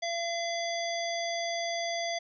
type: harmonic tone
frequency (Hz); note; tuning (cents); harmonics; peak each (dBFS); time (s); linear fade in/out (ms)
680; F5; -46; 1 / 3 / 5 / 7 / 9; -32 / -37 / -39 / -40 / -42; 0.02-2.19; 10
effects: none